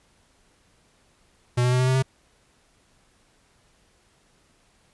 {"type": "tone with pitch steps", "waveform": "square", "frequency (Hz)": [122.6, 124.46, 126.34, 128.25, 130.19, 132.16], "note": ["B2", "B2", "B2", "C3", "C3", "C3"], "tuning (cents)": [-12, 14, 40, -34, -8, 18], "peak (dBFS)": -19, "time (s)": [1.57, 2.026], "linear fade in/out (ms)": 10, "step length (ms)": 76, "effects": ["pink hiss -62 dBFS RMS until 4.93 s", "resampled to 24000 Hz"]}